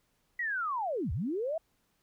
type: linear two-way sweep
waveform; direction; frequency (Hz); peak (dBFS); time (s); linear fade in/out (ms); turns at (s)
sine; down then up; 1975.5 to 61.74 to 674; -30; 0.39-1.58; 5; 1.12
effects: pink hiss -74 dBFS RMS until 2.02 s